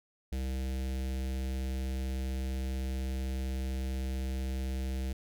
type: tone with notch filter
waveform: square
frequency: 65.41 Hz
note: C2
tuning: in tune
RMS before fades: -34 dBFS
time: 0.32-5.13 s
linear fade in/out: 5 ms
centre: 1100 Hz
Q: 0.85
effects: none